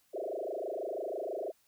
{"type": "tone with frequency modulation", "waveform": "sine", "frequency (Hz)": 520, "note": "C5", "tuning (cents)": -11, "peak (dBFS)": -34, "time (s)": [0.13, 1.52], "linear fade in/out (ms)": 20, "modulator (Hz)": 26.1, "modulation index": 6, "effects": ["white hiss -70 dBFS RMS until 1.67 s"]}